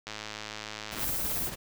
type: click train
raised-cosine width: 0.2 ms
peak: -20 dBFS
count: 105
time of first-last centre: 0.07-1.042 s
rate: 107 Hz
type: noise with tremolo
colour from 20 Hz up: pink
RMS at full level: -36 dBFS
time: 0.91-1.56 s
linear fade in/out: 20 ms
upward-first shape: triangle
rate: 18 Hz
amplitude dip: 55%
type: noise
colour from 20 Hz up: violet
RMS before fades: -32 dBFS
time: 0.97-1.51 s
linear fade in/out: 50 ms
effects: none